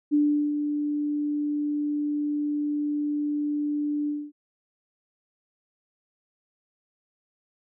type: tone with ADSR envelope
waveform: sine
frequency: 294.6 Hz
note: D4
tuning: 6 cents sharp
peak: -17 dBFS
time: 0.11-4.32 s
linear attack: 30 ms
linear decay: 380 ms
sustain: -7 dB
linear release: 240 ms
effects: none